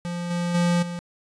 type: tone with level steps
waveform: square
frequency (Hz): 174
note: F3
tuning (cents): -6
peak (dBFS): -28 / -24 / -19 / -30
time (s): 0.05-0.99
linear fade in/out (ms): 0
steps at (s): 0.3 / 0.54 / 0.82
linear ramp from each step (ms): 10
effects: resampled to 22050 Hz